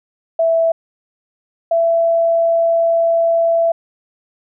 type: tone pair in turn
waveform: sine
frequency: 659.3 / 667.7 Hz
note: E5 / E5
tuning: 0 / +22 cents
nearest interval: unison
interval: 22 cents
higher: second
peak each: -11 dBFS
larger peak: neither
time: 0.39-0.72 / 1.71-3.72 s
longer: second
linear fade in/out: 5 ms
effects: none